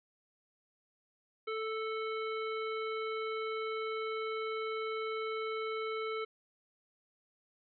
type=harmonic tone; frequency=440 Hz; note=A4; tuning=in tune; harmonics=1 / 3 / 5 / 7 / 9; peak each=-36 / -40 / -44 / -51 / -52 dBFS; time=1.47-6.25 s; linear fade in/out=10 ms; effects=none